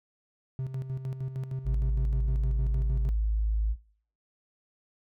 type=tone with tremolo; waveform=triangle; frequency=131.5 Hz; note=C3; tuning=9 cents sharp; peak=-27 dBFS; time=0.59-3.09 s; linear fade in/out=0 ms; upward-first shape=square; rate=6.5 Hz; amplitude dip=60%
type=tone; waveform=sine; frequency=53.6 Hz; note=A1; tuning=45 cents flat; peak=-23 dBFS; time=1.64-3.76 s; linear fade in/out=50 ms
effects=noise-tail reverb RT60 0.5 s tail -21 dB re dry + tanh soft clip ceiling -18 dBFS